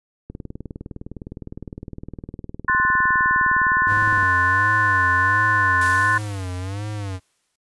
click train, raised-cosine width 3 ms, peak -20 dBFS, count 78, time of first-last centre 0.3-4.229 s, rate 19.6 Hz
sine chord, F# diminished, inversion second, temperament equal, 1046.5 / 1480 / 1760 Hz, C6 / F#6 / A6, 0 / 0 / 0 cents, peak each -20 dBFS, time 2.68-6.18 s, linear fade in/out 5 ms
square tone with vibrato, 98 Hz, G2, in tune, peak -27 dBFS, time 3.86-7.2 s, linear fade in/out 50 ms, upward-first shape sine, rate 1.4 Hz, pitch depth 140 cents each way
white noise with exponential decay, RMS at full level -32 dBFS, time 5.81-7.56 s, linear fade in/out 5 ms, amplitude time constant 380 ms
effects noise-tail reverb RT60 0.1 s tail -24 dB re dry + resampled to 24000 Hz

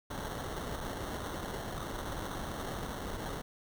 pink noise with sample-and-hold, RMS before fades -39 dBFS, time 0.1-3.42 s, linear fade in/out 10 ms, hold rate 2450 Hz, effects none

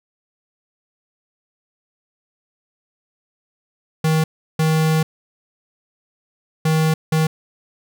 square tone bursts at uneven times, 158.1 Hz, D#3, 28 cents sharp, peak -15 dBFS, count 4, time 4.04-4.24 / 4.59-5.03 / 6.65-6.94 / 7.12-7.27 s, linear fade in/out 5 ms, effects none

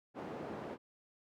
white band-pass noise, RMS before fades -44 dBFS, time 0.14-0.78 s, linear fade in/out 50 ms, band 160 to 600 Hz, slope 12 dB/octave, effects none

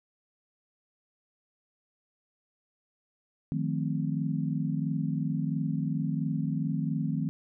sine chord, F dominant seventh, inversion third, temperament equal with one note detuned, 155.56 / 178.49 / 220 / 261.6 Hz, Eb3 / F3 / A3 / C4, 0 / +38 / 0 / 0 cents, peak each -30 / -34 / -34 / -34 dBFS, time 3.52-7.29 s, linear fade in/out 0 ms, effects none

